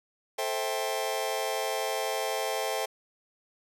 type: chord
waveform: sawtooth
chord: A minor seventh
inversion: none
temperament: just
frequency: 440 / 528 / 660 / 792 Hz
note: A4 / C5 / E5 / G5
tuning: 0 / +16 / +2 / +18 cents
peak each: -30 dBFS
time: 0.38-2.86 s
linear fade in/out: 10 ms
effects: none